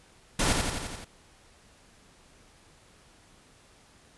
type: noise with echo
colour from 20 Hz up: pink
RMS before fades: -25 dBFS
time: 0.39-0.53 s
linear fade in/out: 5 ms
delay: 86 ms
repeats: 6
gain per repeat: -3 dB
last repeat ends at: 1.046 s
effects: pink hiss -58 dBFS RMS until 4.17 s + resampled to 24000 Hz